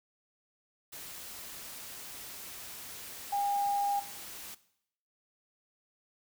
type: tone in noise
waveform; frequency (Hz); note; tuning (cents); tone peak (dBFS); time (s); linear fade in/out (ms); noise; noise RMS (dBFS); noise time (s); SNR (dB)
sine; 807; G#5; -50; -28; 3.32-4; 10; white; -45; 0.92-4.55; +14
effects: noise-tail reverb RT60 0.7 s tail -17 dB re dry